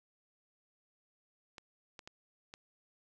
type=clicks; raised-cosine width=0.2 ms; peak=-30 dBFS; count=4; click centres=1.582 / 1.992 / 2.075 / 2.539 s; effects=none